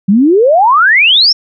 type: exponential sweep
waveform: sine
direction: up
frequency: 184.3 to 5588 Hz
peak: -4 dBFS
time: 0.08-1.33 s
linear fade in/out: 10 ms
effects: none